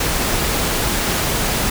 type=noise; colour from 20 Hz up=pink; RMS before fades=-19 dBFS; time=0-1.7 s; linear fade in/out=5 ms; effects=none